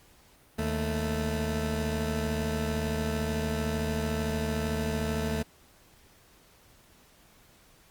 20% pulse tone pair together, 77.8 / 220.1 Hz, D#2 / A3, 0 / +1 cents, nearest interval octave + tritone, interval 1801 cents, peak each -26 dBFS, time 0.58-5.43 s, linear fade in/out 10 ms, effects pink hiss -59 dBFS RMS until 7.9 s + Opus 48 kbps

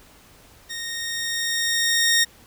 15% pulse tone with level ramp, 1854 Hz, A#6, 10 cents flat, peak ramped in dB -24 to -9 dBFS, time 0.69-2.25 s, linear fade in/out 20 ms, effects pink hiss -51 dBFS RMS until 2.46 s

